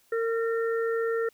harmonic tone, 457 Hz, A#4, 34 cents flat, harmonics 1 / 3 / 4, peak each -25 / -35 / -37 dBFS, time 0.12-1.29 s, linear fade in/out 5 ms, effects white hiss -64 dBFS RMS until 1.33 s

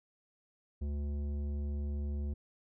sine tone with tanh clipping, 72.3 Hz, D2, 27 cents flat, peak -35 dBFS, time 0.81-2.34 s, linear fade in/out 10 ms, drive 12 dB, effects none

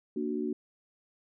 sine chord, Bb augmented, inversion none, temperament equal, 233.1 / 293.7 / 370 Hz, Bb3 / D4 / F#4, 0 / 0 / 0 cents, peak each -34 dBFS, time 0.16-0.53 s, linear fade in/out 5 ms, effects none

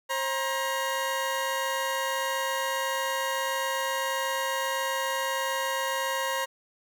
20% pulse tone pair together, 534.3 / 947 Hz, C5 / A#5, +36 / +27 cents, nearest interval minor seventh, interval 991 cents, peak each -25 dBFS, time 0.09-6.46 s, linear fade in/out 20 ms, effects none

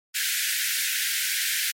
pink high-pass noise, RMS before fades -26 dBFS, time 0.14-1.72 s, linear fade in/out 20 ms, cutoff 1500 Hz, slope 96 dB/octave, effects MP3 64 kbps

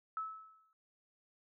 sine tone with exponential decay, 1301 Hz, E6, 23 cents flat, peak -34 dBFS, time 0.17-0.73 s, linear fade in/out 1 ms, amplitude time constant 120 ms, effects none

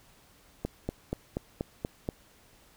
click train, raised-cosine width 2 ms, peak -17 dBFS, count 7, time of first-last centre 0.65-2.089 s, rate 4.17 Hz, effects pink hiss -60 dBFS RMS until 2.76 s

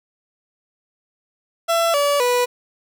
30% pulse tone with pitch steps, 671 / 574.1 / 491.2 Hz, E5 / D5 / B4, +31 / -39 / -9 cents, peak -13 dBFS, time 1.68-2.46 s, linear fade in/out 20 ms, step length 260 ms, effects none

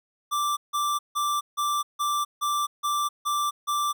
square tone bursts, 1174.7 Hz, D6, in tune, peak -24 dBFS, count 9, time 0.31-3.93 s, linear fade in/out 20 ms, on 260 ms, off 160 ms, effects none

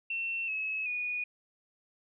sine tone with pitch steps, 2700 / 2578 / 2462 Hz, E7 / E7 / D#7, +41 / -39 / -19 cents, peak -31 dBFS, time 0.1-1.24 s, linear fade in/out 5 ms, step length 380 ms, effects none

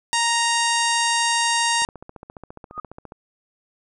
harmonic tone, 932.3 Hz, A#5, in tune, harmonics 1 / 2 / 3 / 4 / 5 / 6 / 7 / 8 / 9 / 10, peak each -22 / -25 / -27 / -28 / -29 / -30 / -30 / -31 / -32 / -32 dBFS, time 0.13-1.85 s, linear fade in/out 0 ms
click train, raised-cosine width 1 ms, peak -24 dBFS, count 20, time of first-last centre 1.82-3.121 s, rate 14.6 Hz
sine tone with exponential growth, 1240 Hz, D#6, 6 cents flat, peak -23 dBFS, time 2.7-2.8 s, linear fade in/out 5 ms, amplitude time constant 20 ms
effects none

